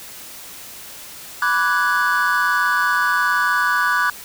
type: chord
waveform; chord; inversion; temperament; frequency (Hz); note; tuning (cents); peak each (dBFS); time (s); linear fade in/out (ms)
triangle; G# half-diminished seventh; first; equal with one note detuned; 987.8 / 1163.2 / 1480 / 1661.2; B5 / D6 / F#6 / G#6; 0 / -17 / 0 / 0; -22 / -19 / -17 / -21; 1.42-4.1; 2
effects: white hiss -37 dBFS RMS until 4.24 s